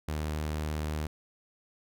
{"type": "tone", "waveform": "sawtooth", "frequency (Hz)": 76.5, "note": "D#2", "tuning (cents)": -29, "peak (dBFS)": -27, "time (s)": [0.08, 1.07], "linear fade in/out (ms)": 5, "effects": []}